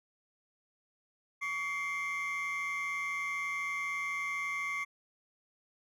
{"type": "tone cluster", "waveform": "triangle", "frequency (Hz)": [1135, 2106, 2278], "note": ["C#6", "C7", "C#7"], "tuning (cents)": [41, 11, 47], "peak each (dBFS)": [-36, -32, -40], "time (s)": [1.41, 4.85], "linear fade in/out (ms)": 20, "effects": ["tanh soft clip ceiling -27 dBFS"]}